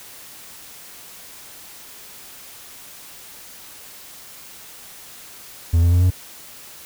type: tone with pitch steps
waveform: triangle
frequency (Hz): 83.8 / 86.11 / 88.48 / 90.91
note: E2 / F2 / F2 / F#2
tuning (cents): +29 / -24 / +23 / -30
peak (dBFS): -10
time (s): 5.73-6.106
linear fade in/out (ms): 10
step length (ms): 94
effects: white hiss -41 dBFS RMS until 6.85 s